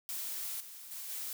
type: noise with level steps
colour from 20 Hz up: blue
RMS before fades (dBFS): -39 / -49 / -43 / -40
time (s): 0.09-1.33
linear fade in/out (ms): 0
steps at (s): 0.6 / 0.91 / 1.09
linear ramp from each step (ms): 5
effects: none